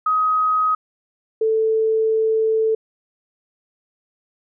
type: tone pair in turn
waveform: sine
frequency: 1261 / 441.7 Hz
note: D#6 / A4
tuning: +23 / +7 cents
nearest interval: octave + tritone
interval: 1816 cents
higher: first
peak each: -15 dBFS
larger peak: neither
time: 0.06-0.75 / 1.41-2.75 s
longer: second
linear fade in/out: 5 ms
effects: none